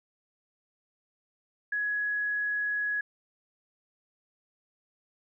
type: tone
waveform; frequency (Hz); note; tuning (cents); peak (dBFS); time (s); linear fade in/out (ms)
sine; 1677; G#6; +16; -27; 1.72-3.01; 5
effects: none